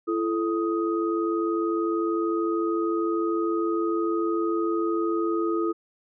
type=tone cluster; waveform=sine; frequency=336.8 / 436.7 / 1250 Hz; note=E4 / A4 / D#6; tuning=+37 / -13 / +8 cents; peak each=-24 / -29 / -31 dBFS; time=0.07-5.73 s; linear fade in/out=20 ms; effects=none